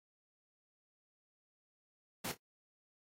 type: noise with echo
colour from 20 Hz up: pink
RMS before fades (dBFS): -39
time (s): 2.24-2.32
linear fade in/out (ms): 10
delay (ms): 27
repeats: 2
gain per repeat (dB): -13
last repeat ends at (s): 2.374
effects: high-pass 100 Hz 12 dB/octave + AAC 48 kbps